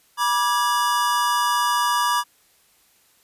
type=chord; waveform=square; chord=G# diminished; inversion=first; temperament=equal with one note detuned; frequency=969.7 / 1174.7 / 1661.2 Hz; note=B5 / D6 / G#6; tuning=-32 / 0 / 0 cents; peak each=-22 / -23 / -28 dBFS; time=0.17-2.24 s; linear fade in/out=50 ms; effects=white hiss -59 dBFS RMS until 3.23 s + resampled to 32000 Hz